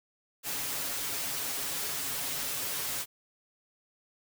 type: noise with comb filter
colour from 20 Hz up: white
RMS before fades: -34 dBFS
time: 0.43-3.06 s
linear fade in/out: 50 ms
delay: 7.2 ms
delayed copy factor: +0.7
effects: none